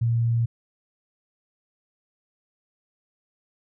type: tone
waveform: sine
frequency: 116.54 Hz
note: A#2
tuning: in tune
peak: -19 dBFS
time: 0.01-0.46 s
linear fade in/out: 10 ms
effects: none